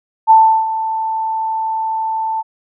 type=tone with ADSR envelope; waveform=sine; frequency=886 Hz; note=A5; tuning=12 cents sharp; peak=-3 dBFS; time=0.27-2.43 s; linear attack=35 ms; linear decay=350 ms; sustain=-13 dB; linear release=30 ms; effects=none